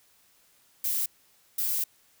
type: noise bursts at uneven times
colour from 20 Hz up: violet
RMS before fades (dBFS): -28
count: 2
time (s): 0.84-1.06 / 1.58-1.84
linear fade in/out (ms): 5
effects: white hiss -63 dBFS RMS until 2.2 s